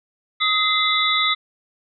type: tone cluster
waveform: sine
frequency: 1263 / 2061 / 3516 / 3848 Hz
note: D#6 / C7 / A7 / B7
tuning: +26 / -27 / -2 / -46 cents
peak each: -22 dBFS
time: 0.4-1.35 s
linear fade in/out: 20 ms
effects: none